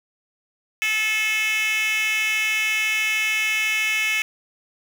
10% pulse tone with high-pass filter, 433.8 Hz, A4, 25 cents flat, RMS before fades -22 dBFS, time 0.82-4.22 s, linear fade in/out 0 ms, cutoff 2400 Hz, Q 4.6, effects none

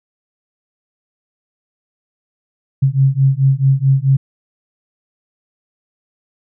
sine beating tone pair, 133.1 / 137.7 Hz, C3 / C#3, +30 / -11 cents, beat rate 4.6 Hz, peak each -13 dBFS, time 2.82-4.17 s, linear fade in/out 10 ms, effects none

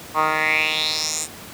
10% pulse tone with band-pass filter sweep, 155.56 Hz, D#3, in tune, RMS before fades -21 dBFS, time 0.14-1.28 s, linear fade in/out 50 ms, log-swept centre 1100 to 8400 Hz, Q 4.6, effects pink hiss -38 dBFS RMS until 1.53 s + high-pass 100 Hz 12 dB/octave

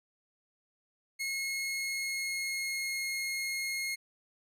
sawtooth tone with pitch glide, 2167 to 2152 Hz, C#7 to C7, -40 to +48 cents, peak -29 dBFS, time 1.19-3.96 s, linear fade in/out 20 ms, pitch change -12 cents, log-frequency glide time 1.68-3.1 s, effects resampled to 32000 Hz

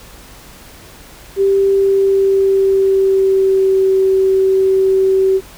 sine tone with pitch glide, 392 to 382.6 Hz, G4 to G4, 0 to -42 cents, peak -9 dBFS, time 1.36-5.41 s, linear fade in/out 50 ms, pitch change -42 cents, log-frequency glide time 1.72-3.91 s, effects added 50 Hz sine -44 dBFS peak until 5.57 s + pink hiss -39 dBFS RMS until 5.57 s

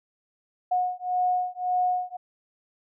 sine beating tone pair, 726 / 727.8 Hz, F#5 / F#5, -33 / -29 cents, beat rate 1.8 Hz, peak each -26 dBFS, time 0.71-2.17 s, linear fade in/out 10 ms, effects none

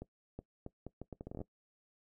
accelerating click train, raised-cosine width 2 ms, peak -30 dBFS, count 14, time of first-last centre 0.02-1.415 s, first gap 370 ms, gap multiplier 0.74, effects noise-tail reverb RT60 0.1 s tail -19 dB re dry

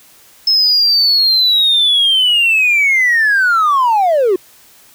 triangle linear sweep, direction down, 5220 to 349.2 Hz, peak -6 dBFS, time 0.47-4.36 s, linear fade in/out 5 ms, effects tanh soft clip ceiling -5 dBFS + white hiss -45 dBFS RMS until 4.94 s

